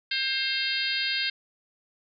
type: harmonic tone with a mistuned harmonic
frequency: 530 Hz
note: C5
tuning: 22 cents sharp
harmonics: 3 / 4 / 5 / 6 / 7 / 8 / 9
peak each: -33 / -33 / -33 / -33 / -33 / -33 / -33 dBFS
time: 0.11-1.3 s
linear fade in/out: 5 ms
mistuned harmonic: 5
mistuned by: +24 cents
effects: none